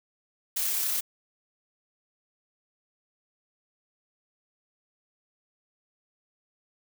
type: noise with amplitude modulation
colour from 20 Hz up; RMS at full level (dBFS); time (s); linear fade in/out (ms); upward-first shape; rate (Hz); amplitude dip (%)
blue; -27; 0.56-1.01; 10; sine; 33.5; 25
effects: none